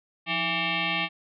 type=tone with frequency modulation; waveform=sine; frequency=174.1 Hz; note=F3; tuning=5 cents flat; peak=-24 dBFS; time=0.26-1.09 s; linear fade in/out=50 ms; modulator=495 Hz; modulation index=6.4; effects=none